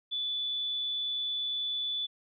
sine tone, 3471 Hz, A7, 24 cents flat, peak -30 dBFS, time 0.11-2.07 s, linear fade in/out 20 ms, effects none

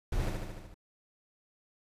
brown noise with echo, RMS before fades -31 dBFS, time 0.12-0.3 s, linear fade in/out 5 ms, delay 74 ms, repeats 6, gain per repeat -3 dB, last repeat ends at 0.744 s, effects resampled to 32000 Hz

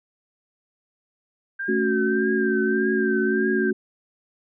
sine tone with vibrato, 1578 Hz, G6, 11 cents sharp, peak -26 dBFS, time 1.59-3.71 s, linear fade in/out 10 ms, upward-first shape triangle, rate 1.7 Hz, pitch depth 68 cents each way
sine chord, F# minor, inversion first, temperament equal, 220 / 277.2 / 370 Hz, A3 / C#4 / F#4, 0 / 0 / 0 cents, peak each -24 / -27 / -22 dBFS, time 1.68-3.73 s, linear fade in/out 10 ms
effects none

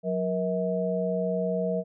sine tone cluster, 182.7 / 474.5 / 642 Hz, F#3 / A#4 / E5, -22 / +31 / -46 cents, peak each -29 dBFS, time 0.03-1.84 s, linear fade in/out 50 ms, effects none

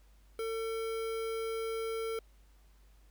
square tone with notch filter, 450 Hz, A4, 39 cents sharp, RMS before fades -36 dBFS, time 0.39-2.19 s, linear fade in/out 2 ms, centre 7900 Hz, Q 0.74, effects added 50 Hz sine -58 dBFS peak until 3.1 s + pink hiss -70 dBFS RMS until 3.1 s

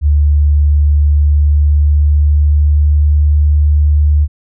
sine tone with pitch glide, 73.42 to 74.23 Hz, D2 to D2, 0 to +19 cents, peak -6 dBFS, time 0.01-4.28 s, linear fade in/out 50 ms, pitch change +19 cents, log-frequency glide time 1.08-3.36 s, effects none

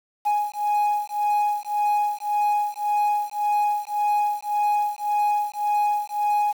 sine beating tone pair, 830.6 / 832.4 Hz, G#5 / G#5, 0 / +4 cents, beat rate 1.8 Hz, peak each -21 dBFS, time 0.25-6.53 s, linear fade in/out 20 ms, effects tanh soft clip ceiling -17 dBFS + 7-bit

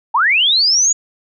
sine linear sweep, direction up, 830.6 to 6900 Hz, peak -10 dBFS, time 0.14-0.93 s, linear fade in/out 10 ms, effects none

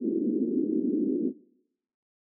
pink band-pass noise, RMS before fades -27 dBFS, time 0-1.33 s, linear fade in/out 50 ms, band 230 to 370 Hz, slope 48 dB/octave, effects noise-tail reverb RT60 0.8 s tail -22 dB re dry

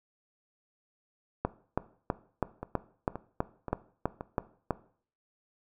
two click trains, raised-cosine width 1 ms, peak -22 / -13 dBFS, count 4 / 11, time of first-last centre 2.63-4.209 / 1.45-4.707 s, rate 1.9 / 3.07 Hz, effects noise-tail reverb RT60 0.5 s tail -17 dB re dry

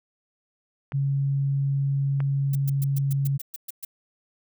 clicks, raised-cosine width 0.5 ms, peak -21 dBFS, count 2, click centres 0.921 / 2.204 s
sine tone, 138.59 Hz, C#3, in tune, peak -21 dBFS, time 0.93-3.38 s, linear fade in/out 20 ms
violet noise bursts, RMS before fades -34 dBFS, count 10, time 2.53-3.85 s, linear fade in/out 5 ms, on 24 ms, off 120 ms
effects none

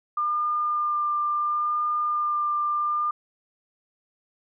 sine tone with vibrato, 1200 Hz, D6, 37 cents sharp, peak -22 dBFS, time 0.17-3.11 s, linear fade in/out 5 ms, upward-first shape sine, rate 0.72 Hz, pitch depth 12 cents each way, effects none

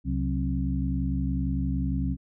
harmonic tone with a mistuned harmonic, 66.5 Hz, C2, 29 cents sharp, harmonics 1 / 2 / 3 / 4, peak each -28 / -31 / -31 / -31 dBFS, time 0.04-2.17 s, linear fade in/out 50 ms, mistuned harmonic 3, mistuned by -140 cents, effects none

